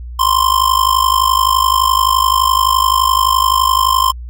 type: tone with amplitude modulation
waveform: square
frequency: 1046.5 Hz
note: C6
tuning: in tune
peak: -7 dBFS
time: 0.19-4.12 s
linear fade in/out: 10 ms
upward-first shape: sine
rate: 51.7 Hz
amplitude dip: 85%
effects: added 60 Hz sine -25 dBFS peak until 4.29 s